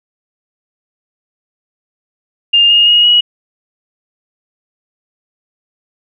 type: tone with pitch steps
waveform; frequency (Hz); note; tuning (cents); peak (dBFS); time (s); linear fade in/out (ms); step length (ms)
sine; 2811 / 2844 / 2877 / 2910; F7 / F7 / F#7 / F#7; +11 / +31 / -49 / -29; -5; 2.53-3.21; 10; 170
effects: none